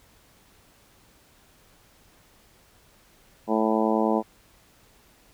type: harmonic tone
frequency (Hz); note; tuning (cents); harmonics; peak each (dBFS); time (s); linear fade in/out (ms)
110; A2; 0; 2 / 3 / 4 / 5 / 6 / 7 / 8 / 9; -25 / -27 / -28 / -29 / -30 / -30 / -31 / -32; 3.47-4.23; 50
effects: pink hiss -58 dBFS RMS until 5.33 s